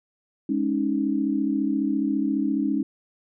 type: chord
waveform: sine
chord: Ab suspended fourth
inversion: none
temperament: just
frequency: 207.7 / 276.9 / 311.5 Hz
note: Ab3 / Db4 / Eb4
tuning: 0 / -2 / +2 cents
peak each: -27 / -24 / -26 dBFS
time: 0.49-2.83 s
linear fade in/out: 5 ms
effects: none